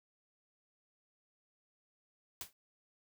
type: noise with exponential decay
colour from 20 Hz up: white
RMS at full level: -39 dBFS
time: 2.41-2.53 s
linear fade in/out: 1 ms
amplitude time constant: 25 ms
effects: none